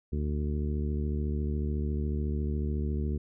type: harmonic tone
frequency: 74 Hz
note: D2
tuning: 14 cents sharp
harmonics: 1 / 2 / 3 / 4 / 5 / 6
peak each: -29 / -36 / -36 / -43 / -40 / -46 dBFS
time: 0.12-3.18 s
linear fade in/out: 10 ms
effects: none